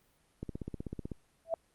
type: click train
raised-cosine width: 3 ms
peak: -25 dBFS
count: 12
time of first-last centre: 0.43-1.117 s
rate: 16 Hz
type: tone with exponential growth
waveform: sine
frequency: 659.3 Hz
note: E5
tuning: in tune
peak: -25 dBFS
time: 1.45-1.54 s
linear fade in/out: 1 ms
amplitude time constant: 19 ms
effects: pink hiss -70 dBFS RMS until 1.74 s + Opus 32 kbps